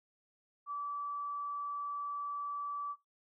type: tone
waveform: sine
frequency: 1155 Hz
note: D6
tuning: 29 cents flat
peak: -36 dBFS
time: 0.66-2.96 s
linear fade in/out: 50 ms
effects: noise-tail reverb RT60 0.2 s tail -21 dB re dry